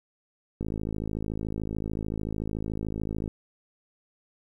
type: click train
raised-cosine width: 3 ms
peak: -19 dBFS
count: 144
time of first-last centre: 0.61-3.278 s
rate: 53.6 Hz
effects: 10-bit